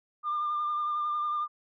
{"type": "tone with vibrato", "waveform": "sine", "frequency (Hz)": 1200, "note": "D6", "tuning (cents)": 37, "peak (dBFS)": -26, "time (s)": [0.23, 1.48], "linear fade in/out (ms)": 50, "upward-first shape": "sine", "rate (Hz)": 11, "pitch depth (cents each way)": 21, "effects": ["tanh soft clip ceiling -24 dBFS"]}